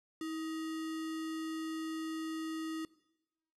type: tone with sample-and-hold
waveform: sine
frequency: 320 Hz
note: D#4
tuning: 49 cents sharp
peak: -36 dBFS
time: 0.21-2.85 s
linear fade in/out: 2 ms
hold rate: 1575 Hz
effects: noise-tail reverb RT60 0.9 s tail -20 dB re dry + low-pass 10000 Hz 12 dB/octave